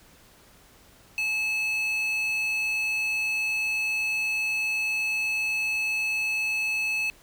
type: tone with high-pass filter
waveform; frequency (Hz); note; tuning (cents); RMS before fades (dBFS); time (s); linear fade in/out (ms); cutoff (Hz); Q
square; 864; A5; -32; -27; 1.18-7.1; 0; 2700; 6.5
effects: pink hiss -55 dBFS RMS until 7.22 s